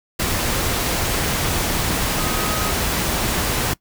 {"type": "tone in noise", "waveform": "sine", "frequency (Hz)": 1261, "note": "D#6", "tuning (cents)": 23, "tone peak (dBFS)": -29, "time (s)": [2.18, 2.72], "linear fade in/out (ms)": 10, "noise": "pink", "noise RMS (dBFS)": -21, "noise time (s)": [0.19, 3.74], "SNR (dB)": -11, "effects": ["noise-tail reverb RT60 0.1 s tail -21 dB re dry"]}